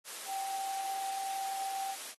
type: tone in noise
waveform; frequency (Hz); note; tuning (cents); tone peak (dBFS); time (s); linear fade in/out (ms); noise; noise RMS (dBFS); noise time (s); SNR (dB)
sine; 778; G5; -13; -35; 0.26-1.96; 50; white; -43; 0.04-2.15; +5
effects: high-pass 400 Hz 12 dB/octave + AAC 32 kbps